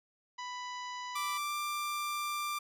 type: harmonic tone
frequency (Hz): 991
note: B5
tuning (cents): +6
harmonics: 1 / 2 / 3 / 4 / 5 / 6 / 7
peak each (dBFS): -40 / -46 / -50 / -52 / -54 / -56 / -57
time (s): 0.38-1.38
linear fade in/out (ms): 10
type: tone with pitch glide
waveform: sawtooth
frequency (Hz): 1174.7 to 1184.2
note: D6 to D6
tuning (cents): 0 to +14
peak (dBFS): -30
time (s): 1.15-2.59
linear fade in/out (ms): 10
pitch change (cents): +14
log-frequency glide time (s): 1.44-1.56
effects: none